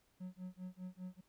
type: tone with tremolo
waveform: triangle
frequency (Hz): 183.4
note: F#3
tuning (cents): -15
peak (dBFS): -40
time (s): 0.2-1.21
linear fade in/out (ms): 10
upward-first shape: sine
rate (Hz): 5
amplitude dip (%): 100
effects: pink hiss -75 dBFS RMS until 1.28 s